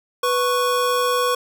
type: tone pair together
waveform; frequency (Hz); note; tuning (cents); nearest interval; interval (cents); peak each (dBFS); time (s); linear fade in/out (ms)
square; 493.9 / 1107; B4 / C#6; 0 / -3; octave + major second; 1397; -21; 0.23-1.35; 5
effects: none